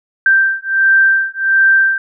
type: beating tone pair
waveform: sine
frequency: 1568 / 1569.4 Hz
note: G6 / G6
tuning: 0 / +2 cents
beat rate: 1.4 Hz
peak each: -12 dBFS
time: 0.26-1.98 s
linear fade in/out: 2 ms
effects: none